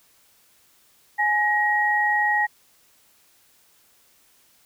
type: tone pair together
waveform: sine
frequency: 838.3 / 1894 Hz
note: G#5 / A#6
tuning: +16 / +27 cents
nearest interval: octave + major second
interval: 1411 cents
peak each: -22 / -20 dBFS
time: 1.18-2.47 s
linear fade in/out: 20 ms
effects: white hiss -59 dBFS RMS until 4.65 s